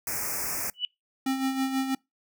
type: band-stop noise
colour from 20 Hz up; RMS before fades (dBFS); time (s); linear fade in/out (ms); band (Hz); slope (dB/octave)
white; -31; 0.07-0.7; 2; 2500 to 5000; 96
type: tone with exponential growth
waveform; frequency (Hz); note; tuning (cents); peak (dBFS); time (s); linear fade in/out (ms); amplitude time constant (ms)
sine; 2960; F#7; 0; -21; 0.74-0.85; 1; 22
type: tone with tremolo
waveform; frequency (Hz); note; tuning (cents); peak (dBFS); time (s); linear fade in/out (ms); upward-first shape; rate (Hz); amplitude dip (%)
square; 265.8; C4; +27; -24; 1.26-1.95; 5; sine; 6.2; 55
effects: noise-tail reverb RT60 0.2 s tail -26 dB re dry